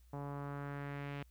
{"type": "tone with low-pass filter sweep", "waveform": "sawtooth", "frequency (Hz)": 142.1, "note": "C#3", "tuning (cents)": 43, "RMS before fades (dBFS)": -43, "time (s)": [0.13, 1.23], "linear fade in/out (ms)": 5, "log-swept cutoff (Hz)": [890, 2700], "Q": 2, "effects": ["added 60 Hz sine -60 dBFS peak until 1.3 s", "white hiss -75 dBFS RMS until 1.3 s"]}